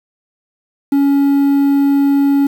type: tone with quantisation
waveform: triangle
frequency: 280.2 Hz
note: C#4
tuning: 19 cents sharp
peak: -7 dBFS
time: 0.92-2.47 s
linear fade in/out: 5 ms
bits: 6
effects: none